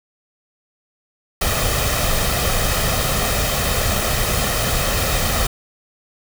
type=noise with comb filter; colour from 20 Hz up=pink; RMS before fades=-19 dBFS; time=1.41-5.47 s; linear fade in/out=5 ms; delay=1.6 ms; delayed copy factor=+0.55; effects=none